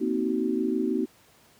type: chord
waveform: sine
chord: C half-diminished seventh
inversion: third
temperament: just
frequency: 235.5 / 261.6 / 314 / 376.7 Hz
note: Bb3 / C4 / Eb4 / Gb4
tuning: +18 / 0 / +16 / +31 cents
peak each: -29 dBFS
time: 0-1.06 s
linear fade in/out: 20 ms
effects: pink hiss -58 dBFS RMS until 1.59 s + high-pass 100 Hz 12 dB/octave